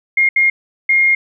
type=tone bursts at uneven times; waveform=sine; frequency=2133 Hz; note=C7; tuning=33 cents sharp; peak=-9 dBFS; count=3; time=0.17-0.29 / 0.36-0.5 / 0.89-1.15 s; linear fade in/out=5 ms; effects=none